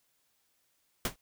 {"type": "noise with exponential decay", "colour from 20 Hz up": "pink", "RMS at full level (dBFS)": -25, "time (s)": [1.05, 1.16], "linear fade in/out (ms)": 2, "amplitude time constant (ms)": 23, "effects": ["white hiss -74 dBFS RMS until 1.21 s"]}